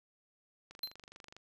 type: click train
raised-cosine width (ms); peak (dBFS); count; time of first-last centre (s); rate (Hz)
0.2; -34; 17; 0.71-1.366; 24.4
type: tone with exponential decay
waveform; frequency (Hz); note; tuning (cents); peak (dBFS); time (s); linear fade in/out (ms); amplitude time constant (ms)
square; 4110; C8; -32; -32; 0.83-0.94; 5; 23
effects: none